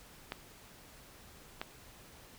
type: clicks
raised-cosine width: 0.3 ms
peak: -21 / -21 dBFS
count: 2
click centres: 0.321 / 1.615 s
effects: pink hiss -56 dBFS RMS until 2.38 s